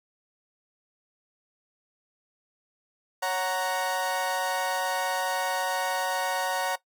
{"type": "chord", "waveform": "30% pulse", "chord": "F# major", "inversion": "second", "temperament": "equal", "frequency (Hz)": [554.4, 740, 932.3], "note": ["C#5", "F#5", "A#5"], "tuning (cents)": [0, 0, 0], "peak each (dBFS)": [-29, -27, -28], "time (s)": [3.22, 6.76], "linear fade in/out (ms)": 10, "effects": ["noise-tail reverb RT60 0.1 s tail -17 dB re dry"]}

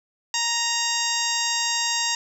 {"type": "harmonic tone with a mistuned harmonic", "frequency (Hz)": 932.3, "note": "A#5", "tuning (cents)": 0, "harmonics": [1, 2, 3, 4, 5, 6, 7, 8], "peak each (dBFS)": [-30, -30, -30, -30, -30, -30, -30, -30], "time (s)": [0.34, 2.15], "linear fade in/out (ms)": 2, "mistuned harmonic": 5, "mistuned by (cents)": 42, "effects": ["8-bit"]}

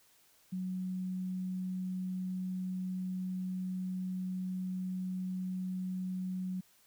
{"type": "tone", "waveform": "sine", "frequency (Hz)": 185, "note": "F#3", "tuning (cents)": 0, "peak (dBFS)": -34, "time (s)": [0.52, 6.61], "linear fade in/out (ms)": 10, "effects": ["white hiss -66 dBFS RMS until 6.86 s"]}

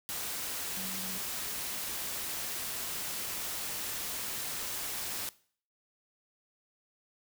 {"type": "tone in noise", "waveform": "sine", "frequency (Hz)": 187.5, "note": "F#3", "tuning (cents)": 23, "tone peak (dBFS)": -43, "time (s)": [0.77, 1.18], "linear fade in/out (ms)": 0, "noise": "white", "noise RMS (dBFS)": -37, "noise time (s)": [0.09, 5.29], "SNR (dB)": -9, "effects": ["noise-tail reverb RT60 0.5 s tail -20 dB re dry"]}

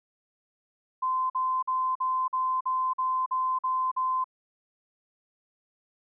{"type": "tone bursts", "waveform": "sine", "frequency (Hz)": 1032, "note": "C6", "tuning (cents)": -24, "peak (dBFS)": -24, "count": 10, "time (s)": [1.02, 4.243], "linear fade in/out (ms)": 10, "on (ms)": 280, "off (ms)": 47, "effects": []}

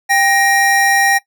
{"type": "tone pair together", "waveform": "square", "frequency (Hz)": [789, 1875], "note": ["G5", "A#6"], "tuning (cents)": [11, 10], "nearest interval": "octave + minor third", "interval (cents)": 1499, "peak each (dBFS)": -14, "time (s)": [0.09, 1.19], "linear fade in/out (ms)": 20, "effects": ["noise-tail reverb RT60 0.1 s tail -18 dB re dry"]}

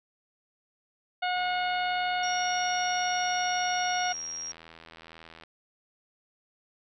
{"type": "harmonic tone", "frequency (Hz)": 725, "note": "F#5", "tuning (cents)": -35, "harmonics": [1, 2, 3, 4, 5, 6], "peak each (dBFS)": [-28, -33, -36, -37, -41, -44], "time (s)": [1.22, 4.13], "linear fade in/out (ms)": 10}
{"type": "click train", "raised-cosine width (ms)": 0.3, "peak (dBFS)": -31, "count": 334, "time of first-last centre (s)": [1.37, 5.436], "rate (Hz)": 81.9}
{"type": "tone", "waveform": "sine", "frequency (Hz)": 5620, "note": "F8", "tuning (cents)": 10, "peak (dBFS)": -34, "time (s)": [2.23, 4.52], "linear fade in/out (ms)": 5}
{"effects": []}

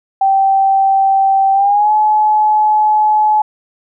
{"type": "tone with pitch glide", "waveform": "sine", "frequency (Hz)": [778, 853.3], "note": ["G5", "G#5"], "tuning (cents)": [-13, 47], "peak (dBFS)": -8, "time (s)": [0.21, 3.42], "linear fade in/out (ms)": 5, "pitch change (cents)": 160, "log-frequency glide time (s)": [1.53, 1.92], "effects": []}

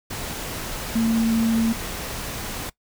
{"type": "tone in noise", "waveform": "sine", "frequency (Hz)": 226.8, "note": "A#3", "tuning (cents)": -47, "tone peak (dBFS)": -17, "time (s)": [0.95, 1.73], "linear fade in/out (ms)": 10, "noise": "pink", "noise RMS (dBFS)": -31, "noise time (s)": [0.1, 2.7], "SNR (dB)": 11, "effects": ["noise-tail reverb RT60 0.1 s tail -20 dB re dry"]}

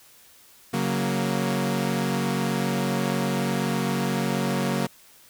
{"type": "chord", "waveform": "sawtooth", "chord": "F# major", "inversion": "second", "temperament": "equal", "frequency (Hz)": [138.59, 185, 233.1], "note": ["C#3", "F#3", "A#3"], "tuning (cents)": [0, 0, 0], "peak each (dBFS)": [-25, -23, -23], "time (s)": [0.73, 4.87], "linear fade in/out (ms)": 10, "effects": ["white hiss -53 dBFS RMS until 5.29 s"]}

